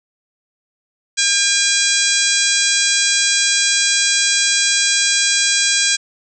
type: harmonic tone with a mistuned harmonic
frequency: 804 Hz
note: G5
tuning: 44 cents sharp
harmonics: 2 / 3 / 4 / 5 / 6 / 7 / 8 / 9 / 10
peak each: -22 / -22 / -22 / -22 / -22 / -22 / -22 / -22 / -22 dBFS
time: 1.17-5.97 s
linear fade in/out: 20 ms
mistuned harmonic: 4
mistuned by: +43 cents
effects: none